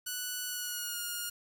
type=tone with pitch glide; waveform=5% pulse; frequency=1480 to 1426.3 Hz; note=F#6 to F6; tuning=0 to +36 cents; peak=-24 dBFS; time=0.06-1.3 s; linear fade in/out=10 ms; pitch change=-64 cents; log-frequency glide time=0.47-1 s; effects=9-bit